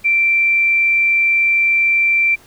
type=tone; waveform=sine; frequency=2349 Hz; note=D7; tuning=in tune; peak=-11 dBFS; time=0.04-2.36 s; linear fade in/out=20 ms; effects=pink hiss -47 dBFS RMS until 2.46 s